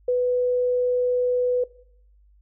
sine tone, 495.8 Hz, B4, 7 cents sharp, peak -18 dBFS, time 0.08-1.64 s, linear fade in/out 5 ms, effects noise-tail reverb RT60 0.7 s tail -20 dB re dry + added 50 Hz sine -53 dBFS peak until 2.41 s

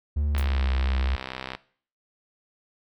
triangle tone with pitch glide, 73.6 to 65.95 Hz, D2 to C2, +4 to +14 cents, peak -20 dBFS, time 0.16-1.16 s, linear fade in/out 10 ms, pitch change -190 cents, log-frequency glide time 0.27-0.71 s
click train, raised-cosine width 0.3 ms, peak -16 dBFS, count 79, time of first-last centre 0.35-1.55 s, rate 65 Hz
blue noise with exponential decay, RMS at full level -35 dBFS, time 0.38-0.47 s, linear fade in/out 2 ms, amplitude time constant 19 ms
effects noise-tail reverb RT60 0.5 s tail -20 dB re dry

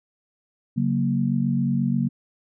sine chord, F# major, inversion second, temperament equal, 138.59 / 185 / 233.1 Hz, C#3 / F#3 / A#3, 0 / 0 / 0 cents, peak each -24 / -25 / -23 dBFS, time 0.76-2.09 s, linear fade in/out 20 ms, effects none

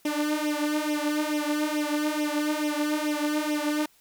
sawtooth tone with flanger, 300 Hz, D4, 37 cents sharp, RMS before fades -27 dBFS, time 0.05-3.86 s, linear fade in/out 5 ms, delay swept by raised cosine 0.33 to 4.03 ms, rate 2.3 Hz, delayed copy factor +0.8, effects white hiss -61 dBFS RMS until 4 s

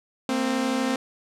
sawtooth tone pair together, 229.2 / 261.6 Hz, A#3 / C4, -29 / 0 cents, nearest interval major second, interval 229 cents, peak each -24 / -20 dBFS, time 0.29-0.96 s, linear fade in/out 2 ms, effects low-pass 9000 Hz 12 dB/octave

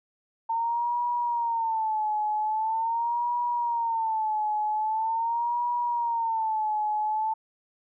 sine tone with vibrato, 904 Hz, A5, 47 cents sharp, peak -24 dBFS, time 0.49-7.34 s, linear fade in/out 10 ms, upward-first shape sine, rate 0.43 Hz, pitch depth 110 cents each way, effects none

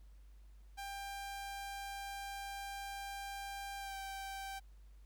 sawtooth tone with pitch glide, 794 to 781.3 Hz, G5 to G5, +22 to -6 cents, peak -39 dBFS, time 0.77-4.6 s, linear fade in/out 20 ms, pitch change -28 cents, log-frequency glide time 3.78-3.96 s, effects added 50 Hz sine -55 dBFS peak until 5.05 s + pink hiss -75 dBFS RMS until 5.05 s

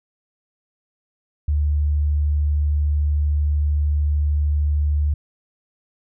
sine tone, 73.9 Hz, D2, 11 cents sharp, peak -16 dBFS, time 1.48-5.14 s, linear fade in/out 5 ms, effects none

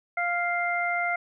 harmonic tone, 698.5 Hz, F5, in tune, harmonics 1 / 2 / 3, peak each -28 / -30 / -28 dBFS, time 0.17-1.16 s, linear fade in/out 5 ms, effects none

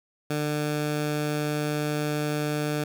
15% pulse tone, 149.5 Hz, D3, 31 cents sharp, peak -19 dBFS, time 0.3-2.84 s, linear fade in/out 5 ms, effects none

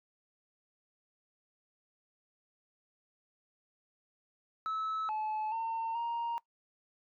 sine tone with pitch steps, 1300 / 862 / 907 / 935 Hz, E6 / A5 / A#5 / A#5, -24 / -36 / -48 / +5 cents, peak -30 dBFS, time 4.66-6.38 s, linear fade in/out 0 ms, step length 430 ms, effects noise-tail reverb RT60 0.1 s tail -23 dB re dry + tanh soft clip ceiling -31 dBFS

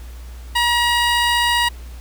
15% pulse tone with notch filter, 955 Hz, A#5, 42 cents sharp, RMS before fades -17 dBFS, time 0.55-1.69 s, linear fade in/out 10 ms, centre 11000 Hz, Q 1.6, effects added 60 Hz sine -32 dBFS peak until 2 s + pink hiss -46 dBFS RMS until 2 s

